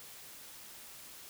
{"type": "silence", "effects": ["white hiss -51 dBFS RMS until 1.29 s"]}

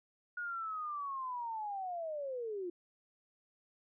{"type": "linear sweep", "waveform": "sine", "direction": "down", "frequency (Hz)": [1452, 340], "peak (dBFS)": -37, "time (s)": [0.37, 2.7], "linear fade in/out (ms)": 5, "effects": []}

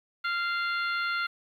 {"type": "harmonic tone with a mistuned harmonic", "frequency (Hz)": 694, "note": "F5", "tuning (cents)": -11, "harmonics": [2, 3, 4, 5, 6], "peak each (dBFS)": [-28, -35, -40, -41, -40], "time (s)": [0.24, 1.27], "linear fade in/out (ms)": 10, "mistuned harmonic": 6, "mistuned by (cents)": 22, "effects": ["10-bit"]}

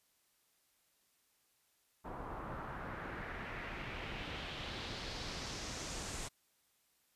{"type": "noise with low-pass filter sweep", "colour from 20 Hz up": "pink", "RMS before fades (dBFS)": -44, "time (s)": [2.04, 6.29], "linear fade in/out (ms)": 20, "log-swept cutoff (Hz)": [960, 8200], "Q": 2.1, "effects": ["white hiss -75 dBFS RMS until 7.15 s", "resampled to 32000 Hz"]}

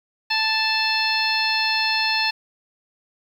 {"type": "harmonic tone with a mistuned harmonic", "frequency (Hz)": 880, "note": "A5", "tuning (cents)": 0, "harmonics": [1, 2, 3, 4, 5, 6], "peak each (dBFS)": [-26, -26, -24, -30, -24, -28], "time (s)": [0.3, 2.31], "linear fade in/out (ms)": 10, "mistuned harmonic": 5, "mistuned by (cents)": -48, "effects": ["8-bit"]}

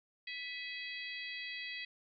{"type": "harmonic tone with a mistuned harmonic", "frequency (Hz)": 659.3, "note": "E5", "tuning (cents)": 0, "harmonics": [3, 4, 5, 6, 7], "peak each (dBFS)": [-44, -46, -48, -50, -51], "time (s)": [0.27, 1.85], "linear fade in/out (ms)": 5, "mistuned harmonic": 4, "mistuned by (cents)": -63, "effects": []}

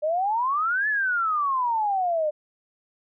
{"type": "exponential two-way sweep", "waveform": "sine", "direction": "up then down", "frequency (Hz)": [591, 1755, 591], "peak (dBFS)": -21, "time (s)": [0.02, 2.31], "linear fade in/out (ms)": 20, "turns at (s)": 0.88, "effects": []}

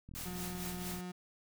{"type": "click train", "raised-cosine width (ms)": 5, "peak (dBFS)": -38, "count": 38, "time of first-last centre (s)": [0.09, 0.988], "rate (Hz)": 41.2}
{"type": "noise with tremolo", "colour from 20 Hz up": "white", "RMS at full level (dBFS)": -43, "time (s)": [0.15, 1.01], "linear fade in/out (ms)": 0, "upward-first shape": "sine", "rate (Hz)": 4.4, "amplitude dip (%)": 60}
{"type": "tone", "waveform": "35% pulse", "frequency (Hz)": 180, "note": "F#3", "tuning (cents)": -47, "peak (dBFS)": -39, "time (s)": [0.25, 1.12], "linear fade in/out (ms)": 10}
{"effects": []}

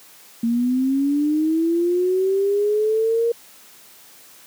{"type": "linear sweep", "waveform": "sine", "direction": "up", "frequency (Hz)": [228.3, 470], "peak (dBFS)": -16, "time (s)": [0.43, 3.32], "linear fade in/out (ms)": 5, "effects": ["white hiss -47 dBFS RMS until 4.46 s", "high-pass 150 Hz 12 dB/octave"]}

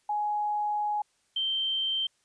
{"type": "tone pair in turn", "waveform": "sine", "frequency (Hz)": [836, 3129], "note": ["G#5", "G7"], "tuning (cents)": [11, -4], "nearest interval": "octave + major seventh", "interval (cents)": 2285, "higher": "second", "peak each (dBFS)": -26, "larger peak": "neither", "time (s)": [[0.09, 1.02], [1.36, 2.07]], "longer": "first", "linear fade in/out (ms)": 5, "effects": ["white hiss -70 dBFS RMS until 2.24 s", "resampled to 22050 Hz"]}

